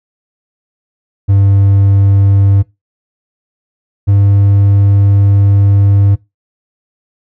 triangle tone pair in turn, 98.9 / 99.99 Hz, G2 / G2, +16 / +35 cents, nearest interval unison, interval 19 cents, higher second, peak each -3 dBFS, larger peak neither, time 1.28-2.63 / 4.07-6.16 s, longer second, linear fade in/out 20 ms, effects noise-tail reverb RT60 0.2 s tail -19 dB re dry

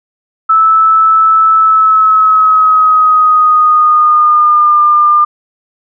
sine tone with pitch glide, 1310 to 1201.3 Hz, E6 to D6, -11 to +39 cents, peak -4 dBFS, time 0.49-5.25 s, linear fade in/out 10 ms, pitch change -150 cents, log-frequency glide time 1.56-4.77 s, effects none

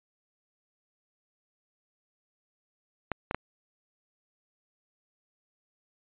clicks, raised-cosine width 0.5 ms, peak -14 dBFS, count 3, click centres 3.117 / 3.311 / 3.346 s, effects resampled to 8000 Hz

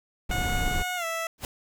brown noise, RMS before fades -28 dBFS, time 0.29-0.83 s, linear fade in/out 10 ms
15% pulse tone with pitch glide, 727 to 659 Hz, F#5 to E5, -31 to -1 cents, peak -22 dBFS, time 0.31-1.27 s, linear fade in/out 2 ms, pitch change -170 cents, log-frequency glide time 0.96-1.05 s
pink noise with exponential growth, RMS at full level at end -28 dBFS, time 1.38-1.45 s, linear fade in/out 1 ms, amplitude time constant 15 ms
effects none

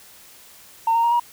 sine tone with pitch steps, 910 / 924.3 / 938.8 / 953.6 Hz, A#5 / A#5 / A#5 / A#5, -42 / -15 / +12 / +39 cents, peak -14 dBFS, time 0.87-1.198 s, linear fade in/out 5 ms, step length 82 ms, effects tanh soft clip ceiling -12 dBFS + white hiss -47 dBFS RMS until 1.32 s

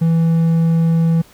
triangle tone, 164.81 Hz, E3, in tune, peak -9 dBFS, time 0.01-1.22 s, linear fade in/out 10 ms, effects pink hiss -47 dBFS RMS until 1.33 s

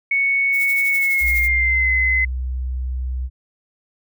sine tone with pitch glide, 2217 to 2045 Hz, C#7 to C7, 0 to -40 cents, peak -15 dBFS, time 0.11-2.25 s, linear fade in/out 5 ms, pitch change -140 cents, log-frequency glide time 0.9-1.9 s
violet noise with tremolo, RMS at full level -29 dBFS, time 0.52-1.49 s, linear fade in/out 50 ms, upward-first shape sine, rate 12 Hz, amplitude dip 65%
sine tone, 63.5 Hz, B1, 49 cents sharp, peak -21 dBFS, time 1.2-3.3 s, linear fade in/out 50 ms
effects none

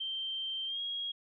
sine tone with pitch glide, 3137 to 3285 Hz, G7 to G#7, +1 to -20 cents, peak -34 dBFS, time 0-1.12 s, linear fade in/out 10 ms, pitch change +79 cents, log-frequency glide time 0.66-0.8 s, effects none

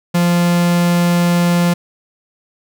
45% pulse tone, 173.8 Hz, F3, 8 cents flat, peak -11 dBFS, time 0.14-1.74 s, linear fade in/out 10 ms, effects none

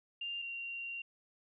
sine tone pair in turn, 2794 / 2762 Hz, F7 / F7, 0 / -20 cents, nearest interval unison, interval 20 cents, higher first, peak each -37 / -39 dBFS, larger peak first, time 0.21-0.42 / 0.42-1.02 s, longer second, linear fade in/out 5 ms, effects none

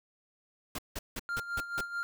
pink noise bursts, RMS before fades -37 dBFS, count 6, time 0.75-1.81 s, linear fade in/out 5 ms, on 35 ms, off 170 ms
triangle tone with tremolo, 1396.9 Hz, F6, in tune, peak -29 dBFS, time 1.29-2.03 s, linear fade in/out 0 ms, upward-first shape sine, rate 4.6 Hz, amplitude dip 70%
effects none

